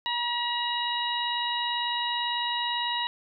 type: harmonic tone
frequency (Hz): 958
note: A#5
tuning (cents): +47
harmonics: 1 / 2 / 3 / 4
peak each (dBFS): -30 / -34 / -33 / -31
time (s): 0.06-3.07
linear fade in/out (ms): 0
effects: none